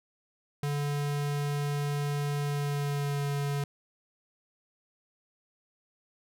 square tone with pitch glide, 144.6 to 142.44 Hz, D3 to C#3, -27 to +47 cents, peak -29 dBFS, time 0.63-3.64 s, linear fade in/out 2 ms, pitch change -26 cents, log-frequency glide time 2.43-3.25 s, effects none

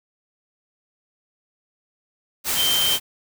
sine tone in noise, 3126 Hz, G7, 6 cents flat, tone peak -19 dBFS, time 2.55-2.99 s, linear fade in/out 50 ms, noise white, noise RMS -23 dBFS, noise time 2.44-3 s, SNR +1 dB, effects none

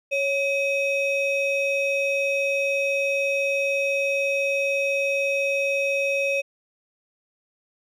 triangle ring-modulated tone, 1547 Hz, G6, 23 cents flat, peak -16 dBFS, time 0.11-6.42 s, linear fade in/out 20 ms, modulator 993 Hz, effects none

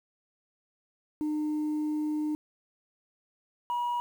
sine tone pair in turn, 303.5 / 963.6 Hz, D#4 / B5, -43 / -43 cents, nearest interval octave + minor sixth, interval 2000 cents, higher second, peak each -25 dBFS, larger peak neither, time 1.21-2.35 / 3.7-4 s, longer first, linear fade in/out 0 ms, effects tanh soft clip ceiling -26 dBFS + 9-bit

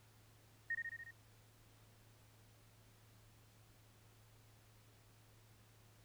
sine tone with echo, 1854 Hz, A#6, 10 cents flat, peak -36 dBFS, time 0.7-0.75 s, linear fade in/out 5 ms, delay 72 ms, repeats 5, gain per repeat -3 dB, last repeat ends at 1.11 s, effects added 109 Hz sine -66 dBFS peak until 6.04 s + pink hiss -69 dBFS RMS until 6.04 s

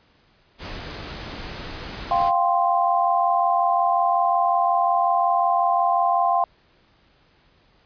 pink noise, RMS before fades -34 dBFS, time 0.58-2.32 s, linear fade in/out 50 ms
sine chord, F suspended second, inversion none, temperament equal, 698.5 / 784 / 1046.5 Hz, F5 / G5 / C6, 0 / 0 / 0 cents, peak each -20 / -22 / -22 dBFS, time 2.11-6.44 s, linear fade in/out 2 ms
effects pink hiss -59 dBFS RMS until 7.85 s + resampled to 11025 Hz

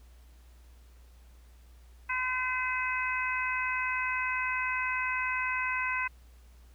harmonic tone, 510 Hz, C5, 44 cents flat, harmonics 2 / 3 / 4 / 5, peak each -34 / -34 / -34 / -34 dBFS, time 2.09-6.08 s, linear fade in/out 10 ms, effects added 60 Hz sine -52 dBFS peak until 6.74 s + pink hiss -65 dBFS RMS until 6.74 s

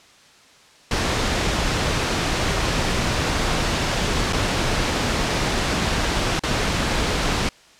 pink noise with dropouts, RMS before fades -21 dBFS, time 0.91-7.49 s, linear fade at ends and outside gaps 2 ms, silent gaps 4.326-4.331 / 6.394-6.435 s, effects white hiss -50 dBFS RMS until 7.79 s + low-pass 6000 Hz 12 dB/octave

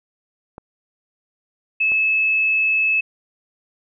clicks, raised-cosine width 1 ms, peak -21 / -23 dBFS, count 2, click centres 0.581 / 1.919 s
sine tone, 2600 Hz, E7, 24 cents flat, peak -15 dBFS, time 1.8-3.01 s, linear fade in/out 10 ms
effects none

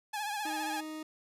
sawtooth tone with vibrato, 836 Hz, G#5, 11 cents sharp, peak -30 dBFS, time 0.13-0.81 s, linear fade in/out 10 ms, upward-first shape triangle, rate 15 Hz, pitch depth 76 cents each way
40% pulse tone, 311.1 Hz, D#4, in tune, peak -38 dBFS, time 0.45-1.03 s, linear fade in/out 5 ms
effects resampled to 32000 Hz

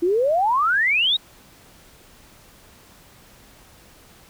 sine exponential sweep, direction up, 329.6 to 3877 Hz, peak -16 dBFS, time 0.02-1.17 s, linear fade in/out 10 ms, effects pink hiss -50 dBFS RMS until 4.29 s

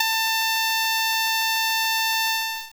10% pulse tone with ADSR envelope, 893 Hz, A5, 25 cents sharp, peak -5 dBFS, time 0-2.73 s, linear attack 7 ms, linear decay 8 ms, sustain -7 dB, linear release 430 ms, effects 7-bit

